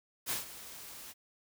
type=noise with ADSR envelope; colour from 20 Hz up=white; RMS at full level=-33 dBFS; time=0.26-1.14 s; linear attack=46 ms; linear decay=140 ms; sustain=-15 dB; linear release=35 ms; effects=none